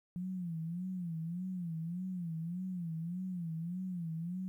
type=tone with vibrato; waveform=sine; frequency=173.6 Hz; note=F3; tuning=10 cents flat; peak=-36 dBFS; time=0.16-4.48 s; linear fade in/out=0 ms; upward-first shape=sine; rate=1.7 Hz; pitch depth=130 cents each way; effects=12-bit